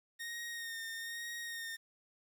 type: tone with vibrato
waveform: sawtooth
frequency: 1849 Hz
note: A#6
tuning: 15 cents flat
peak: -37 dBFS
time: 0.19-1.77 s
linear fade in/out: 20 ms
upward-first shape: sine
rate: 1.1 Hz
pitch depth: 27 cents each way
effects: 11-bit